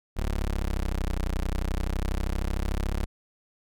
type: linear two-way sweep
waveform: 25% pulse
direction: down then up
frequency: 36.39 to 30.87 to 34.67 Hz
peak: -22 dBFS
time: 0.16-3.06 s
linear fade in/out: 20 ms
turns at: 1.23 s
effects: none